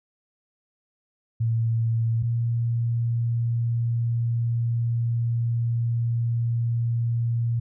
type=tone pair in turn; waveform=sine; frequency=114.3 / 117.17 Hz; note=A#2 / A#2; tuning=-34 / +9 cents; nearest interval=unison; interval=43 cents; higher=second; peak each=-20 / -21 dBFS; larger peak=first; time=1.4-2.23 / 2.23-7.6 s; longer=second; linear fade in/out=10 ms; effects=none